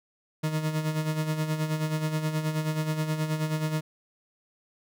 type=tone with tremolo; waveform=40% pulse; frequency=155.56 Hz; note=D#3; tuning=in tune; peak=-23 dBFS; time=0.43-3.81 s; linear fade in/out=10 ms; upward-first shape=sine; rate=9.4 Hz; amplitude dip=60%; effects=none